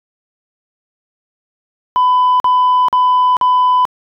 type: tone bursts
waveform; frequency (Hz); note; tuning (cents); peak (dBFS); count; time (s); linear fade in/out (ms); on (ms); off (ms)
sine; 1001; B5; +23; -6; 4; 1.96-3.852; 0; 440; 44
effects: tanh soft clip ceiling -7 dBFS

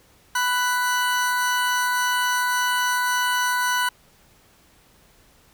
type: tone pair together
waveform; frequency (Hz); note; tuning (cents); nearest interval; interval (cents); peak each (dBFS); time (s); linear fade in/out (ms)
40% pulse; 990 / 1485.9; B5 / F#6; +4 / +7; perfect fifth; 703; -22; 0.35-3.89; 5
effects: pink hiss -56 dBFS RMS until 5.53 s

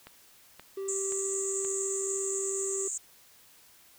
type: click train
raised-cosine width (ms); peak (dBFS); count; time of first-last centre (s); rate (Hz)
0.3; -29; 4; 0.07-1.649; 1.9
type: tone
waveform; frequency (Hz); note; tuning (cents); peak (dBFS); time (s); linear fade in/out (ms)
triangle; 389.4; G4; -12; -31; 0.77-2.88; 5
type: band-pass noise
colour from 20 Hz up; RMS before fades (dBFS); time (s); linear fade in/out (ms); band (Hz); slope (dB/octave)
white; -34; 0.88-2.98; 5; 6800 to 8100; 96
effects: white hiss -58 dBFS RMS until 3.98 s

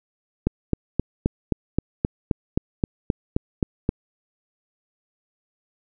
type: click train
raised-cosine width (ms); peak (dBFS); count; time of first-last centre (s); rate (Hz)
3; -6; 14; 0.47-3.891; 3.8
effects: none

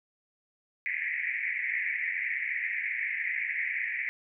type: band-pass noise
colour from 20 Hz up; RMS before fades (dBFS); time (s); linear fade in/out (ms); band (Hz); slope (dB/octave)
white; -32; 0.86-4.09; 0; 1800 to 2300; 96
effects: none

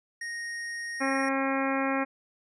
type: tone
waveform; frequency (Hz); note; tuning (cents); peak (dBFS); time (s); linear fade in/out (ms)
square; 1864.7; A#6; 0; -34; 0.21-1.29; 5
type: harmonic tone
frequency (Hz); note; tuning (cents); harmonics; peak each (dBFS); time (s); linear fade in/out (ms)
270; C#4; -45; 1 / 2 / 3 / 4 / 5 / 6 / 7 / 8 / 9; -29 / -32 / -34 / -35 / -36 / -37 / -37 / -38 / -39; 1-2.05; 20
effects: resampled to 22050 Hz

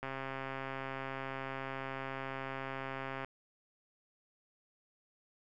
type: click train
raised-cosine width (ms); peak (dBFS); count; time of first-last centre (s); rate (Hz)
0.5; -25; 432; 0.03-3.246; 134
effects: none

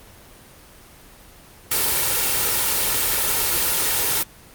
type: noise with comb filter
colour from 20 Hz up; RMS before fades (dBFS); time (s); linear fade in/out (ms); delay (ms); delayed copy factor
white; -20; 1.71-4.23; 5; 2.2; +0.5
effects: pink hiss -46 dBFS RMS until 4.54 s + Opus 24 kbps

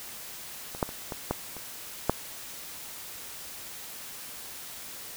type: clicks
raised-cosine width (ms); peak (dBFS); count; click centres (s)
1; -25 / -10 / -26 / -19 / -12 / -27 / -7; 7; 0.749 / 0.828 / 0.891 / 1.122 / 1.31 / 1.567 / 2.096
effects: white hiss -42 dBFS RMS until 5.16 s

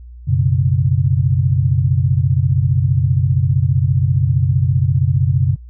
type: chord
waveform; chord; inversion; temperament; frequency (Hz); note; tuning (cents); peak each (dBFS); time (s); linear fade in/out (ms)
sine; F# suspended fourth; none; equal; 92.5 / 123.47 / 138.59; F#2 / B2 / C#3; 0 / 0 / 0; -16; 0.27-5.56; 20
effects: added 60 Hz sine -33 dBFS peak until 5.69 s

